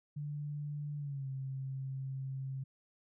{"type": "tone with pitch glide", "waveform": "sine", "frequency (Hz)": [146.83, 133.87], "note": ["D3", "C3"], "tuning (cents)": [0, 40], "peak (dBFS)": -37, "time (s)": [0.16, 2.64], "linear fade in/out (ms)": 10, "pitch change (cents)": -160, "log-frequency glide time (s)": [0.97, 1.28], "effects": []}